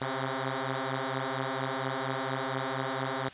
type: beating tone pair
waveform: 5% pulse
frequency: 130.81 / 135.11 Hz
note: C3 / C#3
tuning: 0 / -44 cents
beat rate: 4.3 Hz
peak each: -22 dBFS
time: 0.01-3.29 s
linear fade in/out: 5 ms
effects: white hiss -48 dBFS RMS until 3.33 s + resampled to 8000 Hz